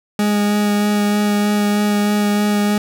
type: tone with vibrato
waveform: 40% pulse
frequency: 207 Hz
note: G#3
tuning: 5 cents flat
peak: -13 dBFS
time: 0.19-2.78 s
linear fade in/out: 2 ms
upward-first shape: sine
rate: 3.2 Hz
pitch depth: 10 cents each way
effects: none